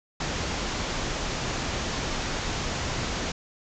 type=low-pass noise; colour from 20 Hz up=pink; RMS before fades=-30 dBFS; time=0.2-3.32 s; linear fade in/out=5 ms; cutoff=7300 Hz; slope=96 dB/octave; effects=none